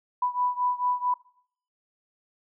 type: beating tone pair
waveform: sine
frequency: 988 / 992.5 Hz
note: B5 / B5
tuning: 0 / +8 cents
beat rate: 4.5 Hz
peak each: -26 / -28 dBFS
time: 0.22-1.14 s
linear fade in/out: 5 ms
effects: noise-tail reverb RT60 0.6 s tail -21 dB re dry